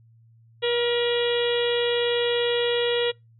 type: harmonic tone with a mistuned harmonic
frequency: 478.6 Hz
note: A#4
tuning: 46 cents sharp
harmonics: 1 / 2 / 3 / 4 / 5 / 6 / 7 / 8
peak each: -22 / -36 / -37 / -33 / -37 / -32 / -30 / -36 dBFS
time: 0.62-3.12 s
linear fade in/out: 20 ms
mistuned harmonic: 3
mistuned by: -35 cents
effects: noise-tail reverb RT60 0.2 s tail -25 dB re dry + added 114 Hz sine -52 dBFS peak until 3.39 s